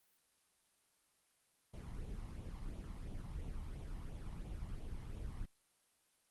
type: noise with flanger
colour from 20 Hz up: brown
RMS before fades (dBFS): -45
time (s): 1.73-5.46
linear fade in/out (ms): 10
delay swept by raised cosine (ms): 0.29 to 1.02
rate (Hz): 2.9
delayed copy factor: +0.55
effects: white hiss -75 dBFS RMS until 6.3 s + Opus 32 kbps